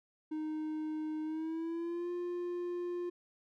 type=tone with pitch glide; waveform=triangle; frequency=310 to 352 Hz; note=D#4 to F4; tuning=-6 to +14 cents; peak=-33 dBFS; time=0.31-3.1 s; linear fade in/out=10 ms; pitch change=+220 cents; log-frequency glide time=1.23-2.11 s; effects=none